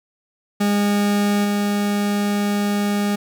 40% pulse tone with level steps, 204.5 Hz, G#3, 26 cents flat, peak -15 / -17 dBFS, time 0.6-3.16 s, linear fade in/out 10 ms, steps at 1.44 s, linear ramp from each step 10 ms, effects none

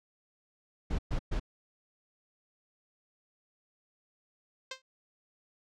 brown noise bursts, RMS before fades -30 dBFS, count 3, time 0.9-1.398 s, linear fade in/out 10 ms, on 86 ms, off 120 ms
5% pulse tone with exponential decay, 523.3 Hz, C5, in tune, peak -22 dBFS, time 4.71-4.82 s, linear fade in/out 5 ms, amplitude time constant 22 ms
effects low-pass 6000 Hz 12 dB/octave

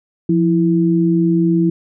sine tone pair together, 173.29 / 329.6 Hz, F3 / E4, -13 / 0 cents, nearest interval major seventh, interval 1113 cents, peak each -14 dBFS, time 0.29-1.7 s, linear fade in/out 5 ms, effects none

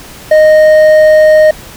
sine tone with hard clipping, 619 Hz, D#5, 9 cents flat, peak -3 dBFS, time 0.31-1.51 s, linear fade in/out 5 ms, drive 5 dB, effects pink hiss -31 dBFS RMS until 1.76 s

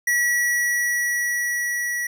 square tone with level ramp, 1933 Hz, B6, 38 cents flat, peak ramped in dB -18 to -24 dBFS, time 0.07-2.07 s, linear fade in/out 5 ms, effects none

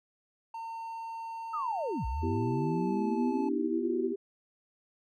triangle tone with pitch glide, 909 to 865.9 Hz, A#5 to A5, -44 to -28 cents, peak -35 dBFS, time 0.54-3.49 s, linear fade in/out 5 ms, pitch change -84 cents, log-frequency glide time 2.02-3 s
sine linear two-way sweep, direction down then up, 1304 to 55.9 to 395 Hz, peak -31 dBFS, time 1.53-4.16 s, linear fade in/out 10 ms, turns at 2.06 s
sine chord, E minor, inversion second, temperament equal, 246.9 / 329.6 / 392 Hz, B3 / E4 / G4, 0 / 0 / 0 cents, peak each -34 dBFS, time 2.22-4.14 s, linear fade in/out 20 ms
effects none

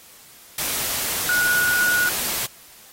sine tone in noise, 1456 Hz, F#6, 28 cents flat, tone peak -17 dBFS, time 1.29-2.09 s, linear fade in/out 2 ms, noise white, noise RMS -25 dBFS, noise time 0.58-2.46 s, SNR +5 dB, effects white hiss -47 dBFS RMS until 2.92 s + AAC 48 kbps

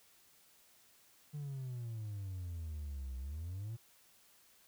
triangle exponential two-way sweep, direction down then up, 150.5 to 62.7 to 118.5 Hz, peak -37 dBFS, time 1.33-3.77 s, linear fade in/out 20 ms, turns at 3.17 s, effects tanh soft clip ceiling -34 dBFS + white hiss -66 dBFS RMS until 4.67 s

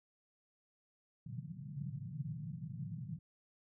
pink band-pass noise, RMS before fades -44 dBFS, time 1.26-3.19 s, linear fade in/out 5 ms, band 120 to 170 Hz, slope 48 dB/octave, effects none

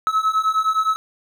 triangle beating tone pair, 1288 / 1297.7 Hz, E6 / E6, -41 / -28 cents, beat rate 9.7 Hz, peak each -19 / -17 dBFS, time 0.07-0.96 s, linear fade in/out 0 ms, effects none

